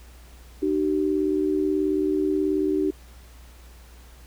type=tone pair together; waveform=sine; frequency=303.8 / 382.3 Hz; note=D#4 / G4; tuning=-41 / -43 cents; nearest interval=major third; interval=398 cents; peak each=-23 / -23 dBFS; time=0.62-2.91 s; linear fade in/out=10 ms; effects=added 60 Hz sine -45 dBFS peak until 4.26 s + pink hiss -53 dBFS RMS until 4.26 s